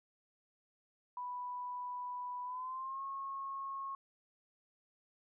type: tone with pitch glide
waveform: sine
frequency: 987.8 to 1089.7 Hz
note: B5 to C#6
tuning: 0 to -30 cents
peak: -39 dBFS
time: 1.17-3.95 s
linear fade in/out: 2 ms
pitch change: +170 cents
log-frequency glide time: 2.44-3.03 s
effects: none